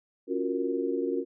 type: chord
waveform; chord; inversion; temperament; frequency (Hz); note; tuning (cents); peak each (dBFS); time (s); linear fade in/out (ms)
sine; Gb major seventh; second; equal; 277.2 / 349.2 / 370 / 466.2; Db4 / F4 / Gb4 / Bb4; 0 / 0 / 0 / 0; -32; 0.27-1.25; 50
effects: none